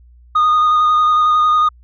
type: tone with vibrato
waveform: sine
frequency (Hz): 1233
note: D#6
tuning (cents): -16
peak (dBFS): -7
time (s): 0.35-1.69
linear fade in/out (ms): 10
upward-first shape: square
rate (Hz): 11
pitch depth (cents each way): 14
effects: tanh soft clip ceiling -9 dBFS + added 60 Hz sine -42 dBFS peak until 1.83 s